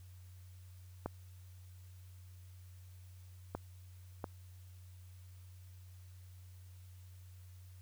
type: clicks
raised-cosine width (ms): 1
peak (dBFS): -23 / -24 / -25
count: 3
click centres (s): 1.06 / 3.55 / 4.242
effects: added 91 Hz sine -52 dBFS peak until 7.81 s + white hiss -68 dBFS RMS until 7.81 s